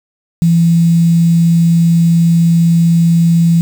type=tone with quantisation; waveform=sine; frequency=167.9 Hz; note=E3; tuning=32 cents sharp; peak=-6 dBFS; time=0.42-3.61 s; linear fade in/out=0 ms; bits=5; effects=none